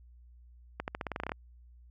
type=accelerating click train; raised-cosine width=0.5 ms; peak=-19 dBFS; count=12; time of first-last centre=0.8-1.319 s; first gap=79 ms; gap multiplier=0.89; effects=added 60 Hz sine -53 dBFS peak until 1.9 s